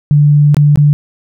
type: tone with dropouts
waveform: sine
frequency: 146.83 Hz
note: D3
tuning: in tune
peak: -4 dBFS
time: 0.11-0.93 s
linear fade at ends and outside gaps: 0 ms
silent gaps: 0.545-0.568 / 0.758-0.774 s
effects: none